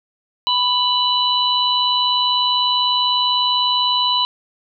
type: harmonic tone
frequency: 992 Hz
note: B5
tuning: 7 cents sharp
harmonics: 1 / 3 / 4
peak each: -19 / -19 / -19 dBFS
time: 0.47-4.25 s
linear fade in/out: 0 ms
effects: none